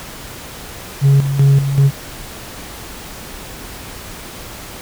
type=tone with tremolo; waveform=sine; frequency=138.59 Hz; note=C#3; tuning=in tune; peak=-4 dBFS; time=1.01-1.91 s; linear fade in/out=50 ms; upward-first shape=square; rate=2.6 Hz; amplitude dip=70%; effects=tanh soft clip ceiling -6 dBFS + pink hiss -32 dBFS RMS until 4.81 s